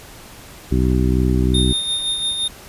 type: harmonic tone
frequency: 63 Hz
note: B1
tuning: 35 cents sharp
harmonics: 1 / 2 / 3 / 4 / 5 / 6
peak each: -17 / -20 / -22 / -23 / -24 / -25 dBFS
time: 0.71-1.73 s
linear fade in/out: 10 ms
type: tone with tremolo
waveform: square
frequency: 3653 Hz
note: A#7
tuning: 36 cents flat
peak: -18 dBFS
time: 1.54-2.48 s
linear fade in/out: 5 ms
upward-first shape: sine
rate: 5.8 Hz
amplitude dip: 45%
effects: pink hiss -40 dBFS RMS until 2.68 s + resampled to 32000 Hz